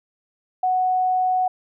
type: tone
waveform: sine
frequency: 740 Hz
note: F#5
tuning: in tune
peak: -17 dBFS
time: 0.63-1.48 s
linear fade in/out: 5 ms
effects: none